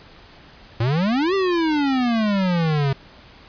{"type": "exponential two-way sweep", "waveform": "square", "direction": "up then down", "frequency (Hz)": [109.3, 397, 133.8], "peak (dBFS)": -18, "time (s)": [0.8, 2.93], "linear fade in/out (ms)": 5, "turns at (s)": 1.34, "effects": ["pink hiss -46 dBFS RMS until 3.48 s", "resampled to 11025 Hz"]}